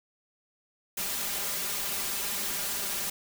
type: noise with comb filter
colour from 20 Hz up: white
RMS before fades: -32 dBFS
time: 0.97-3.1 s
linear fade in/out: 5 ms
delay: 5 ms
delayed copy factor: +0.9
effects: none